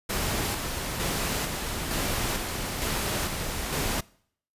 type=noise with tremolo; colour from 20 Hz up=pink; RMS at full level=-28 dBFS; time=0.09-4.01 s; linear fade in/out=10 ms; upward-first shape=square; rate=1.1 Hz; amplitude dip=35%; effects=noise-tail reverb RT60 0.6 s tail -23 dB re dry + resampled to 32000 Hz